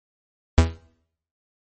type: tone with exponential decay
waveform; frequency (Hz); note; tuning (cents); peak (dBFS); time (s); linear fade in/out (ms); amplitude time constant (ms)
45% pulse; 82; E2; -9; -7; 0.58-0.77; 0; 40
effects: noise-tail reverb RT60 0.7 s tail -22 dB re dry + MP3 32 kbps